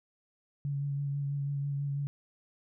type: tone with vibrato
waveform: sine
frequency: 141.3 Hz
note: C#3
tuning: 34 cents sharp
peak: -30 dBFS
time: 0.65-2.07 s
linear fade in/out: 0 ms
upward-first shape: sine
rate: 6.1 Hz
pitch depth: 19 cents each way
effects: none